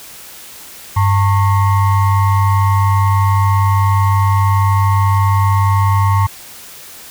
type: tone with frequency modulation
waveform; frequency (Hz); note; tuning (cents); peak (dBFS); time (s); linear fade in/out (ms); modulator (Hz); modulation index
sine; 98; G2; 0; -9; 0.96-6.27; 10; 998; 0.74
effects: white hiss -35 dBFS RMS until 7.1 s